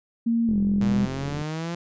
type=tone with pitch glide; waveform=sine; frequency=231.2 to 201.3 Hz; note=A#3 to G3; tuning=-14 to +46 cents; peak=-19 dBFS; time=0.26-1.06 s; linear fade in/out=10 ms; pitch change=-240 cents; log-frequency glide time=0.46-0.58 s
type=click train; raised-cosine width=3 ms; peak=-22 dBFS; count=42; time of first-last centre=0.49-1.416 s; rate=44.3 Hz
type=exponential sweep; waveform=sawtooth; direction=up; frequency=116.1 to 173.4 Hz; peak=-24 dBFS; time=0.81-1.75 s; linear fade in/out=5 ms
effects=resampled to 16000 Hz